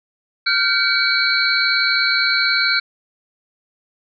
sine tone cluster, 1403 / 1542 / 2271 / 4045 / 4361 Hz, F6 / G6 / C#7 / B7 / C#8, +8 / -29 / +41 / +41 / -29 cents, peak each -21 dBFS, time 0.46-2.8 s, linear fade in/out 10 ms, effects none

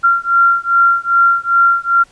sine beating tone pair, 1377 / 1379.5 Hz, F6 / F6, -25 / -22 cents, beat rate 2.5 Hz, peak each -12 dBFS, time 0.03-2.04 s, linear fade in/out 20 ms, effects pink hiss -49 dBFS RMS until 2.11 s + resampled to 22050 Hz

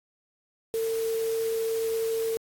sine tone in noise, 451.2 Hz, A4, 44 cents sharp, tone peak -25 dBFS, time 0.74-2.37 s, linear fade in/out 0 ms, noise white, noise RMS -41 dBFS, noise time 0.74-2.37 s, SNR +13 dB, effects AAC 64 kbps

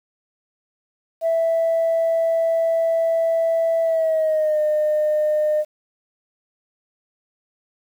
sine tone with pitch glide, 659 to 607.8 Hz, E5 to D#5, -1 to -41 cents, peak -15 dBFS, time 1.21-5.65 s, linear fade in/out 50 ms, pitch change -140 cents, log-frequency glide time 3.83-4.59 s, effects tanh soft clip ceiling -13 dBFS + 8-bit

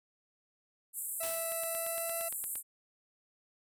white band-pass noise, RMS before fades -39 dBFS, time 0.93-2.63 s, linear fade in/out 50 ms, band 7700 to 14000 Hz, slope 96 dB/octave
40% pulse tone with pitch glide, 659.3 to 667.7 Hz, E5 to E5, 0 to +22 cents, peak -36 dBFS, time 1.2-2.29 s, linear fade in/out 10 ms, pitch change +22 cents, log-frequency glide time 1.65-2.14 s
white noise with exponential decay, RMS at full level -40 dBFS, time 1.23-1.74 s, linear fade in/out 0 ms, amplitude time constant 110 ms
click train, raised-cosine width 0.2 ms, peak -29 dBFS, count 10, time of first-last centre 1.52-2.556 s, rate 8.69 Hz
effects none

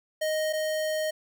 square tone pair in turn, 622.3 / 622.3 Hz, D#5 / D#5, 0 / 0 cents, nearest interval unison, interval 0 cents, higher neither, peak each -26 / -27 dBFS, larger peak first, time 0.21-0.53 / 0.53-1.11 s, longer second, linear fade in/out 10 ms, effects none

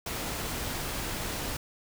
pink noise, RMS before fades -34 dBFS, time 0.06-1.57 s, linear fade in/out 5 ms, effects none

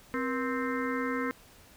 harmonic tone with a mistuned harmonic, 261.6 Hz, C4, in tune, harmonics 1 / 2 / 4 / 5 / 6 / 7 / 8, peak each -32 / -35 / -38 / -39 / -40 / -40 / -41 dBFS, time 0.14-1.31 s, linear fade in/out 0 ms, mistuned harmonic 2, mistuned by -150 cents, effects pink hiss -56 dBFS RMS until 1.76 s

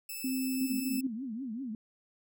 5% pulse tone, 2626 Hz, E7, 7 cents flat, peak -29 dBFS, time 0.09-1.01 s, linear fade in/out 5 ms
sine tone with pitch glide, 261.6 to 263.4 Hz, C4 to C4, 0 to +12 cents, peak -30 dBFS, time 0.24-1.07 s, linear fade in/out 5 ms, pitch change +12 cents, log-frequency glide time 0.53-0.93 s
sine tone with vibrato, 242.6 Hz, B3, 31 cents flat, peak -35 dBFS, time 0.61-1.75 s, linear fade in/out 2 ms, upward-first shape triangle, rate 5.2 Hz, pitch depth 270 cents each way
effects none

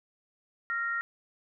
sine tone pair together, 1384.9 / 1864.7 Hz, F6 / A#6, -15 / 0 cents, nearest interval perfect fourth, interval 515 cents, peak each -31 / -32 dBFS, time 0.7-1.01 s, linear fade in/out 0 ms, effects none

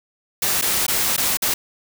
white noise with dropouts, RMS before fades -20 dBFS, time 0.42-1.54 s, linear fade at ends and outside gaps 5 ms, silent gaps 0.614-0.622 / 0.866-0.881 / 1.165-1.177 / 1.372-1.421 s, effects none

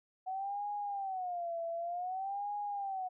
sine tone with vibrato, 743 Hz, F#5, 7 cents sharp, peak -35 dBFS, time 0.26-3.09 s, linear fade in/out 20 ms, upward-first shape sine, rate 0.54 Hz, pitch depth 180 cents each way, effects none

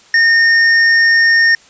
sine tone with tanh clipping, 1832 Hz, A#6, 31 cents flat, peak -9 dBFS, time 0.14-1.55 s, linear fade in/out 2 ms, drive 13 dB, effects white hiss -45 dBFS RMS until 1.69 s + resampled to 16000 Hz

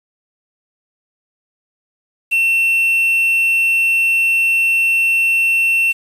triangle tone with quantisation, 2700 Hz, E7, 41 cents sharp, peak -10 dBFS, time 2.31-5.93 s, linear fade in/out 20 ms, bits 6, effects resampled to 32000 Hz

